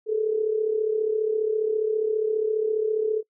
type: tone with amplitude modulation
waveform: sine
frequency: 434.1 Hz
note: A4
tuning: 23 cents flat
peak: -18 dBFS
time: 0.06-3.23 s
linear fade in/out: 50 ms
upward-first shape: sine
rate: 34.8 Hz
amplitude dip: 65%
effects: noise-tail reverb RT60 0.1 s tail -25 dB re dry